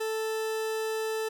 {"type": "tone", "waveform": "40% pulse", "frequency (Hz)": 440, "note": "A4", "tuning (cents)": 0, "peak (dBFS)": -28, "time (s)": [0, 1.29], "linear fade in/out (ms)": 10, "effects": []}